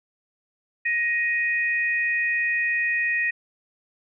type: tone pair together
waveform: sine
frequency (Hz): 1880 / 2483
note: A#6 / D#7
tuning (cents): +14 / -4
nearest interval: perfect fourth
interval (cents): 482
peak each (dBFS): -22 / -26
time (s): 0.85-3.31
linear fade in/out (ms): 10
effects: none